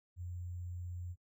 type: tone with sample-and-hold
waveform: sine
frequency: 88.4 Hz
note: F2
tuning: 22 cents sharp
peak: -40 dBFS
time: 0.16-1.16 s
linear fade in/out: 50 ms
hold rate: 7350 Hz
effects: noise-tail reverb RT60 0.1 s tail -25 dB re dry